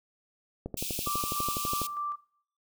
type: click train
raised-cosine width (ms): 2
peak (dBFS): -21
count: 15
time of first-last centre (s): 0.66-1.817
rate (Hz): 12.1
type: high-pass noise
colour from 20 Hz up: white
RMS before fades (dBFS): -35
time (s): 0.77-1.87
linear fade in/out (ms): 5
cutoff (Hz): 2400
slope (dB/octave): 96
type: tone with tremolo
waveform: sine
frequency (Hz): 1174.7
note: D6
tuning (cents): 0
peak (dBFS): -30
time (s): 1.06-2.16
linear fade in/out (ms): 10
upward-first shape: square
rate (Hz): 3.3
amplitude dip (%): 40
effects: noise-tail reverb RT60 0.6 s tail -21 dB re dry